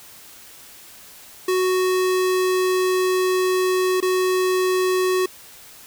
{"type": "tone with dropouts", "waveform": "square", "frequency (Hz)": 370, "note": "F#4", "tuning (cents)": 0, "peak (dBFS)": -18, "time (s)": [1.48, 5.26], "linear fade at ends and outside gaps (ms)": 5, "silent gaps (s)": [4.004, 4.025], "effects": ["white hiss -44 dBFS RMS until 5.86 s"]}